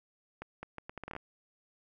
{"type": "accelerating click train", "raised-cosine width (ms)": 0.5, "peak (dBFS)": -26, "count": 11, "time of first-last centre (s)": [0.42, 1.164], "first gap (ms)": 210, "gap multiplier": 0.73, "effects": []}